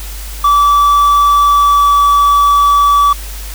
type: tone with pitch glide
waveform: triangle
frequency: 1155 to 1148.3 Hz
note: D6 to D6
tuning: -29 to -39 cents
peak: -4 dBFS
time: 0.44-3.13 s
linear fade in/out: 5 ms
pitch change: -10 cents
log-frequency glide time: 1.43-1.94 s
effects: added 50 Hz sine -23 dBFS peak until 3.54 s + white hiss -30 dBFS RMS until 3.54 s